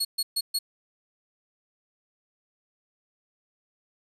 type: tone bursts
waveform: sawtooth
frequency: 4334 Hz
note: C#8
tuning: 40 cents flat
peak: -21 dBFS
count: 4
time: 0-0.59 s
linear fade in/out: 10 ms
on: 50 ms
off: 130 ms
effects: resampled to 32000 Hz + 9-bit